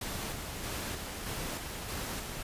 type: noise with tremolo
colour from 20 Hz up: pink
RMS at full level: -37 dBFS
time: 0.01-2.43 s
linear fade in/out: 5 ms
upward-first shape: square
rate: 1.6 Hz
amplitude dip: 30%
effects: resampled to 32000 Hz